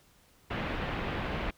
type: low-pass noise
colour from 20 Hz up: pink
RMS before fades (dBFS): -34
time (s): 0.5-1.51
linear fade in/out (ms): 10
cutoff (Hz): 3000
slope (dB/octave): 24
effects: pink hiss -63 dBFS RMS until 1.57 s